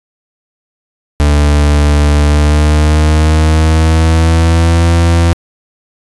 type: tone with pitch glide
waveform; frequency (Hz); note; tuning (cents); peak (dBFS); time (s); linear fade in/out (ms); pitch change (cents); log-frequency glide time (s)
40% pulse; 73.42 to 84.34; D2 to E2; 0 to +40; -5; 1.2-5.33; 0; +240; 2.2-4.89
effects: resampled to 24000 Hz